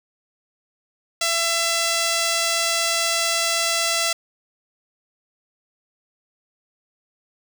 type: tone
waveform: 5% pulse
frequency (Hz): 671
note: E5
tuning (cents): +31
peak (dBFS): -8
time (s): 1.21-4.13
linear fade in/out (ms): 5
effects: none